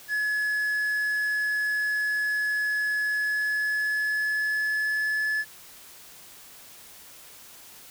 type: tone with pitch glide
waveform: triangle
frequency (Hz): 1700 to 1721.7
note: G#6 to A6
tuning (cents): +40 to -38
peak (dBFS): -22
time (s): 0.08-5.45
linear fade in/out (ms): 50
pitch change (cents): +22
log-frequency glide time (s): 3.07-5.22
effects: white hiss -48 dBFS RMS until 7.9 s